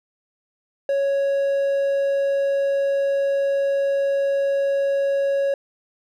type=tone; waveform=triangle; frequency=554.4 Hz; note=C#5; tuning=in tune; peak=-16 dBFS; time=0.89-5.54 s; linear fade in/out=2 ms; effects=none

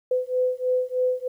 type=beating tone pair; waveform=sine; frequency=504 / 507.2 Hz; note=B4 / B4; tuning=+35 / +46 cents; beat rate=3.2 Hz; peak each=-24 dBFS; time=0.11-1.28 s; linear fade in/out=5 ms; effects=10-bit

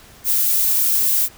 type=noise; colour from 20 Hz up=violet; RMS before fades=-17 dBFS; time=0.24-1.29 s; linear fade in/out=50 ms; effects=pink hiss -45 dBFS RMS until 1.37 s

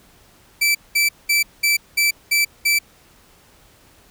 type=tone bursts; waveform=sawtooth; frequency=2324 Hz; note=D7; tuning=19 cents flat; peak=-11 dBFS; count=7; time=0.61-2.79 s; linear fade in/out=10 ms; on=140 ms; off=200 ms; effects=pink hiss -52 dBFS RMS until 4.1 s

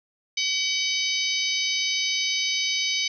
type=harmonic tone with a mistuned harmonic; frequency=759 Hz; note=F#5; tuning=44 cents sharp; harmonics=3 / 4 / 5 / 6 / 7 / 8; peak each=-28 / -29 / -30 / -31 / -31 / -32 dBFS; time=0.37-3.08 s; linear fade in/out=5 ms; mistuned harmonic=7; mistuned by=-83 cents; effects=none

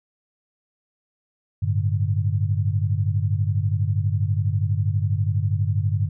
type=chord; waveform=sine; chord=G suspended second; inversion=none; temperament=just; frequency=98 / 110.25 / 147 Hz; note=G2 / A2 / D3; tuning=0 / +4 / +2 cents; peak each=-21 / -24 / -27 dBFS; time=1.62-6.09 s; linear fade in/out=10 ms; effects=none

